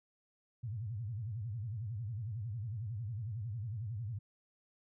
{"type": "tone with vibrato", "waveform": "sine", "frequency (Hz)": 110, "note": "A2", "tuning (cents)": 0, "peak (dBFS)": -37, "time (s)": [0.63, 4.19], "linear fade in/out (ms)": 10, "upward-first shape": "sine", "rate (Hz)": 11, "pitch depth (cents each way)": 220, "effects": []}